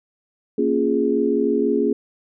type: chord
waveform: sine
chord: Bb minor seventh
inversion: none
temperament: equal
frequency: 233.1 / 277.2 / 349.2 / 415.3 Hz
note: Bb3 / Db4 / F4 / Ab4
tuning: 0 / 0 / 0 / 0 cents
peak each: -23 / -22 / -24 / -20 dBFS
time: 0.58-1.93 s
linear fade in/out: 5 ms
effects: none